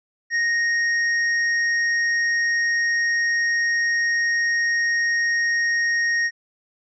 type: tone with tanh clipping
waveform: sine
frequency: 1864.7 Hz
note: A#6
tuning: in tune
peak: -20 dBFS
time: 0.3-6.31 s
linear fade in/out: 50 ms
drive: 10 dB
effects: resampled to 16000 Hz